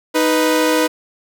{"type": "tone pair together", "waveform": "sawtooth", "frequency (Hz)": [311.5, 493.9], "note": ["D#4", "B4"], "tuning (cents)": [2, 0], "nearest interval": "minor sixth", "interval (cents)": 798, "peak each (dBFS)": -12, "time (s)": [0.14, 0.88], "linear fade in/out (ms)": 20, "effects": []}